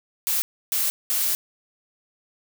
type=noise bursts at uneven times; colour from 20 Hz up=blue; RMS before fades=-23 dBFS; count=3; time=0.27-0.42 / 0.72-0.9 / 1.1-1.35 s; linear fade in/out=0 ms; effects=none